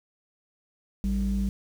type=tone pair together; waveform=sine; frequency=55 / 196 Hz; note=A1 / G3; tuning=0 / 0 cents; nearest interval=octave + minor seventh; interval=2200 cents; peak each=-25 dBFS; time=1.04-1.49 s; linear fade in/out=0 ms; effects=tanh soft clip ceiling -19 dBFS + 8-bit